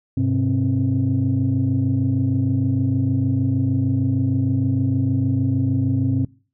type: tone cluster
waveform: sine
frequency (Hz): 100.8 / 127.3 / 266.9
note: G2 / C3 / C4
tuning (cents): +49 / -47 / +35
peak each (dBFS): -20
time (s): 0.17-6.25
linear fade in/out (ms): 5
effects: noise-tail reverb RT60 0.4 s tail -24 dB re dry + tanh soft clip ceiling -11 dBFS